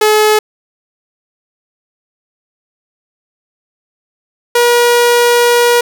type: tone pair in turn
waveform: sawtooth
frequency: 427.3 / 479.6 Hz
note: G#4 / A#4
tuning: +49 / +49 cents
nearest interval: major second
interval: 200 cents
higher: second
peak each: -3 dBFS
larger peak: neither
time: 0.01-0.39 / 4.55-5.81 s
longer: second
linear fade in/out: 5 ms
effects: none